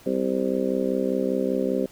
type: harmonic tone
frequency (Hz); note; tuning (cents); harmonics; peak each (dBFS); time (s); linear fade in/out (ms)
65.1; C2; -8; 3 / 4 / 5 / 6 / 7 / 8 / 9; -29 / -27 / -35 / -27 / -36 / -27 / -35; 0.06-1.86; 5
effects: pink hiss -51 dBFS RMS until 1.91 s